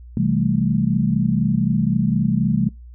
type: chord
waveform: sine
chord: A minor seventh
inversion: first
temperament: equal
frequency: 130.81 / 164.81 / 196 / 220 Hz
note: C3 / E3 / G3 / A3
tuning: 0 / 0 / 0 / 0 cents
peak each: -22 / -22 / -21 / -21 dBFS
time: 0.17-2.69 s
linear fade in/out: 2 ms
effects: noise-tail reverb RT60 0.2 s tail -25 dB re dry + added 60 Hz sine -37 dBFS peak until 2.94 s